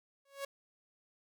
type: tone with exponential growth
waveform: sawtooth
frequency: 554.4 Hz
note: C#5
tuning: in tune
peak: -31 dBFS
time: 0.25-0.45 s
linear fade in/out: 5 ms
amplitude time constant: 43 ms
effects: none